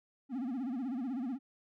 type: tone with vibrato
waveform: triangle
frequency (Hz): 254.4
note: C4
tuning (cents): -48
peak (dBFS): -32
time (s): 0.29-1.39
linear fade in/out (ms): 50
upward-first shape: sine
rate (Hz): 16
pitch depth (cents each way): 170
effects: none